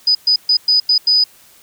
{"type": "tone bursts at uneven times", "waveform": "sine", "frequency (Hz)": 4978, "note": "D#8", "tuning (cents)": 0, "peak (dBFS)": -9, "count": 6, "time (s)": [[0.07, 0.15], [0.27, 0.36], [0.49, 0.57], [0.68, 0.8], [0.89, 0.98], [1.07, 1.24]], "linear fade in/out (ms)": 5, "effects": ["white hiss -47 dBFS RMS until 1.62 s"]}